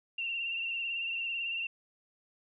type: tone with vibrato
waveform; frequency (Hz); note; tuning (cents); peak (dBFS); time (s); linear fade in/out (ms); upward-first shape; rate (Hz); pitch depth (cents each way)
sine; 2739; F7; -34; -32; 0.18-1.67; 5; sine; 18; 41
effects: none